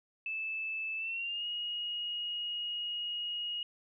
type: tone with pitch glide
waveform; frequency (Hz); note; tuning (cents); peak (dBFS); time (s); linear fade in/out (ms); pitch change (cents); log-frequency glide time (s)
sine; 2627 to 2881; E7 to F#7; -7 to -47; -34; 0.26-3.63; 2; +160; 0.97-1.46
effects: none